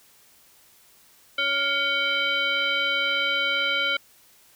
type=tone with frequency modulation; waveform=sine; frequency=2249 Hz; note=C#7; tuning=24 cents sharp; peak=-21 dBFS; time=1.38-3.97 s; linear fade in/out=5 ms; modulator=845 Hz; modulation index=1.5; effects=white hiss -56 dBFS RMS until 4.55 s